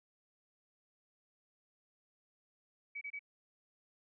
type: tone bursts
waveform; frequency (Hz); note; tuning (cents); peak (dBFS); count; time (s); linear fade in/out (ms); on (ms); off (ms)
sine; 2276; C#7; +45; -40; 3; 2.95-3.193; 10; 63; 27
effects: none